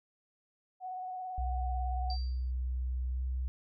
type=tone with vibrato; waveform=sine; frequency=740 Hz; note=F#5; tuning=in tune; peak=-37 dBFS; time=0.8-2.17 s; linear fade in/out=50 ms; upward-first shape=square; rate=18 Hz; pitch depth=18 cents each way
type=tone with pitch glide; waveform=sine; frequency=63 to 63.92 Hz; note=B1 to C2; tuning=+35 to -40 cents; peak=-31 dBFS; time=1.38-3.48 s; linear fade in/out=0 ms; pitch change=+25 cents; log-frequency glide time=3.09-3.22 s
type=tone with exponential decay; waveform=sine; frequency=4664 Hz; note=D8; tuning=13 cents flat; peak=-37 dBFS; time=2.1-2.51 s; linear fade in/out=1 ms; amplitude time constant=87 ms
effects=none